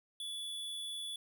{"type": "tone", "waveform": "square", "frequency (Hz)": 3436, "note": "A7", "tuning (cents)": -42, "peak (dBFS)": -40, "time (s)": [0.2, 1.16], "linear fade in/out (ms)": 2, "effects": []}